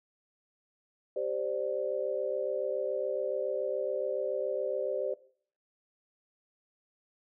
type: chord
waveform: sine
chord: G suspended fourth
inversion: none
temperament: equal with one note detuned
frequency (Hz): 392 / 523.3 / 590.4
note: G4 / C5 / D5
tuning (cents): 0 / 0 / +9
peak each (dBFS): -36 / -33 / -34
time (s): 1.16-5.14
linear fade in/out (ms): 5
effects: noise-tail reverb RT60 0.5 s tail -18 dB re dry